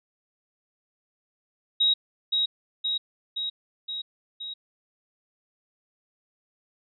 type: tone with echo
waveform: sine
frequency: 3807 Hz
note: A#7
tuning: 36 cents sharp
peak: -18 dBFS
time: 1.8-1.94 s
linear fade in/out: 10 ms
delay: 520 ms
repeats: 5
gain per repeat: -3 dB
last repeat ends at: 4.54 s
effects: none